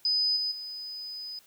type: tone with level steps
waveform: sine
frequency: 5000 Hz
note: D#8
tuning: 8 cents sharp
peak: -23 / -27 / -36 dBFS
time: 0.05-1.39 s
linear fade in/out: 2 ms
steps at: 0.36 / 0.51 s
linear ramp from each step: 10 ms
effects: white hiss -60 dBFS RMS until 1.46 s